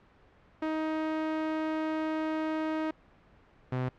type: tone pair in turn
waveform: sawtooth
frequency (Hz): 314.1 / 127.56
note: D#4 / C3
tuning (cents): +16 / -44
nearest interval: octave + major third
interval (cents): 1560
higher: first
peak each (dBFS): -25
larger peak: neither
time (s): 0.62-2.91 / 3.72-3.89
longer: first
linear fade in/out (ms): 5
effects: pink hiss -60 dBFS RMS until 3.98 s + low-pass 2000 Hz 12 dB/octave